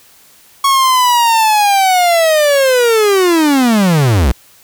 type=linear sweep; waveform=45% pulse; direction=down; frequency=1108.7 to 54.3 Hz; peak=-8 dBFS; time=0.64-4.32 s; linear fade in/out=5 ms; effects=white hiss -45 dBFS RMS until 4.63 s